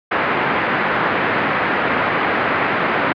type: low-pass noise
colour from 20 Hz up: white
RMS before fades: -18 dBFS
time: 0.11-3.13 s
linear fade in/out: 10 ms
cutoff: 2000 Hz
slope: 24 dB/octave
effects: high-pass 150 Hz 12 dB/octave + resampled to 11025 Hz